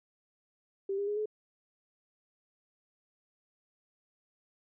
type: tone with pitch steps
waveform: sine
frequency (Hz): 392 / 403.3 / 414.8 / 426.7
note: G4 / G4 / G#4 / G#4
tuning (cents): 0 / +49 / -2 / +47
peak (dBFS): -30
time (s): 0.89-1.258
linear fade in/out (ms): 5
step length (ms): 92
effects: none